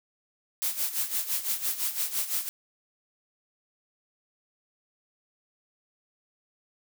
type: noise with tremolo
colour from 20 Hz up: blue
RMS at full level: -27 dBFS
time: 0.62-2.49 s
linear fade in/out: 0 ms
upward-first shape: sine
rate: 5.9 Hz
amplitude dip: 75%
effects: none